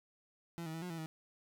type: tone with pitch steps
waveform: 30% pulse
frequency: 168.7 / 159.3 / 163.5 / 179.9 / 164.9 / 159 Hz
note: E3 / D#3 / E3 / F#3 / E3 / D#3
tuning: +40 / +41 / -14 / -48 / +1 / +38 cents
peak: -38 dBFS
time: 0.58-1.06 s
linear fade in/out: 0 ms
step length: 80 ms
effects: none